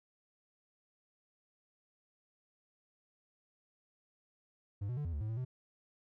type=tone with pitch steps; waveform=triangle; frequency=100.4 / 123.3 / 147.3 / 83.9 / 73 / 107.9 / 112.2 / 127.3 Hz; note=G2 / B2 / D3 / E2 / D2 / A2 / A2 / C3; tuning=+42 / -2 / +6 / +31 / -10 / -33 / +34 / -47 cents; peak=-33 dBFS; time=4.81-5.45 s; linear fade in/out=10 ms; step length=80 ms; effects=none